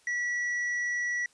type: tone with hard clipping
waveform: sine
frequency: 1942 Hz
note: B6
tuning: 30 cents flat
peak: -29 dBFS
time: 0.07-1.26 s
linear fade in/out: 2 ms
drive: 4 dB
effects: white hiss -63 dBFS RMS until 1.33 s + resampled to 22050 Hz